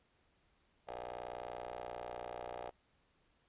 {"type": "ring-modulated tone", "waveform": "15% pulse", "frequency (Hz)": 60.4, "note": "B1", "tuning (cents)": -38, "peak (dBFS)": -34, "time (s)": [0.87, 2.71], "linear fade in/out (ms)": 20, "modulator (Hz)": 646, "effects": ["pink hiss -74 dBFS RMS until 3.48 s", "resampled to 8000 Hz"]}